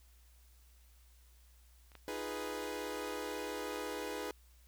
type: clicks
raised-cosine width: 0.3 ms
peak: -44 / -35 / -41 / -40 dBFS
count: 4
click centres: 1.918 / 1.953 / 2.881 / 2.956 s
type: chord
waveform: sawtooth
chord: F half-diminished seventh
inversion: third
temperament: equal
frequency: 311.1 / 349.2 / 415.3 / 493.9 Hz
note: Eb4 / F4 / Ab4 / Cb5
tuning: 0 / 0 / 0 / 0 cents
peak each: -41 / -45 / -39 / -39 dBFS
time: 2.08-4.31 s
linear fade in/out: 0 ms
effects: added 60 Hz sine -60 dBFS peak until 4.67 s + white hiss -69 dBFS RMS until 4.67 s